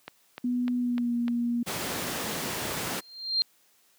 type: click train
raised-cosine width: 0.3 ms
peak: -21 dBFS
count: 5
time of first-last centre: 0.08-1.281 s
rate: 3.33 Hz
type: tone with pitch glide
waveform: sine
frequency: 246.1 to 238.1 Hz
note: B3 to A#3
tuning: -6 to +37 cents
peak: -24 dBFS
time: 0.44-1.63 s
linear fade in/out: 5 ms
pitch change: -57 cents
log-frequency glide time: 0.78-1.13 s
type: noise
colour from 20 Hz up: pink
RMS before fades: -31 dBFS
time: 1.66-3.01 s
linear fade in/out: 20 ms
type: tone with exponential growth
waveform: sine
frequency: 4186 Hz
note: C8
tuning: in tune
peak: -19 dBFS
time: 2.96-3.42 s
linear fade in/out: 0 ms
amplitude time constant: 100 ms
effects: white hiss -64 dBFS RMS until 3.98 s + high-pass 150 Hz 12 dB/octave